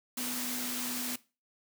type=tone in noise; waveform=sine; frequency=246.9 Hz; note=B3; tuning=in tune; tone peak=-39 dBFS; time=0.17-1.16 s; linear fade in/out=5 ms; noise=white; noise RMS=-36 dBFS; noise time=0.17-1.16 s; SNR=-6 dB; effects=noise-tail reverb RT60 0.3 s tail -19 dB re dry + high-pass 150 Hz 12 dB/octave